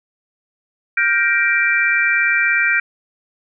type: chord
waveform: sine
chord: G minor seventh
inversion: third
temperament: just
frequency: 1411.2 / 1568 / 1881.6 / 2352 Hz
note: F6 / G6 / Bb6 / D7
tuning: +18 / 0 / +16 / +2 cents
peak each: -21 / -18 / -20 / -17 dBFS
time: 0.97-2.8 s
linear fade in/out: 5 ms
effects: none